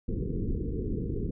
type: low-pass noise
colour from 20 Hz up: pink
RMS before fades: -31 dBFS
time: 0.08-1.31 s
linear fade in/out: 5 ms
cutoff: 470 Hz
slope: 96 dB/octave
effects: none